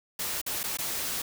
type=noise with dropouts; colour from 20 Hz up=white; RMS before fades=-32 dBFS; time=0.19-1.22 s; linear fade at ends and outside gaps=5 ms; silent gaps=0.415-0.463 / 0.632-0.638 / 0.772-0.786 s; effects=none